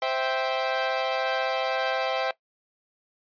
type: chord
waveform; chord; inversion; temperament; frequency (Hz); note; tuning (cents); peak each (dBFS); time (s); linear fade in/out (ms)
sawtooth; C major; none; equal with one note detuned; 523.3 / 655.8 / 784; C5 / E5 / G5; 0 / -9 / 0; -25; 0.02-2.31; 2
effects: noise-tail reverb RT60 0.1 s tail -19 dB re dry + resampled to 11025 Hz